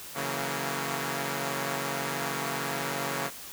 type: chord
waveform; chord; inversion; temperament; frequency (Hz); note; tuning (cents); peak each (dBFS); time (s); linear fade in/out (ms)
5% pulse; F# dominant seventh; second; equal with one note detuned; 138.59 / 164.81 / 185 / 229.7; C#3 / E3 / F#3 / A#3; 0 / 0 / 0 / -25; -22 / -26 / -28 / -24; 0.14-3.31; 50
effects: white hiss -43 dBFS RMS until 3.52 s

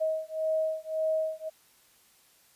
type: beating tone pair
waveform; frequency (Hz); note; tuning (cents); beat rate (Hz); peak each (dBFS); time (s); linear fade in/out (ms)
sine; 632 / 633.8; D#5 / D#5; +27 / +32; 1.8; -30 / -30; 0-1.5; 20
effects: white hiss -62 dBFS RMS until 2.55 s + resampled to 32000 Hz

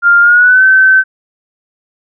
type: tone with pitch glide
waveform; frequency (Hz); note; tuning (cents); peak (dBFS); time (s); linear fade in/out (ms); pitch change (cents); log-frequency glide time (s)
sine; 1400 to 1535.6; F6 to G6; +4 to -36; -3; 0.02-1.04; 50; +160; 0.21-0.64
effects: none

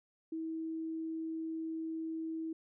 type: tone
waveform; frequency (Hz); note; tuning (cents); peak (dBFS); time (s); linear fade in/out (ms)
sine; 322.7; E4; -37; -36; 0.32-2.53; 5
effects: none

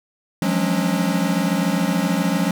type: tone cluster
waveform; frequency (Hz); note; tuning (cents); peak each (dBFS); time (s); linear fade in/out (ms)
square; 168.6 / 182.1 / 209.4 / 270.4 / 289.4; E3 / F#3 / G#3 / C#4 / D4; +39 / -27 / +15 / -43 / -25; -27 / -22 / -25 / -26 / -29; 0.42-2.51; 2
effects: none

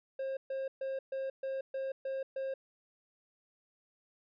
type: tone bursts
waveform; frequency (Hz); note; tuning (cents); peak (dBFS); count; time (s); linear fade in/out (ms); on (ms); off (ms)
triangle; 535; C5; +38; -32; 8; 0.19-2.54; 5; 180; 130
effects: resampled to 11025 Hz

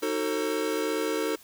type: chord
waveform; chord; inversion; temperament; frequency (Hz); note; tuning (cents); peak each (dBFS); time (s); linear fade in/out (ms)
square; D# diminished seventh; none; just; 311.1 / 373.4 / 448 / 537.6; D#4 / F#4 / A4 / C5; 0 / +16 / +31 / +47; -32 / -35 / -30 / -36; 0.02-1.36; 10
effects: white hiss -53 dBFS RMS until 1.43 s

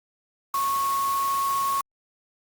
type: tone in noise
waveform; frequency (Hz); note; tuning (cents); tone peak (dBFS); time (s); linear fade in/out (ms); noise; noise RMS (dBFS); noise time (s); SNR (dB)
sine; 1100; C#6; -14; -22; 0.54-1.81; 2; white; -35; 0.54-1.81; +10
effects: Opus 48 kbps

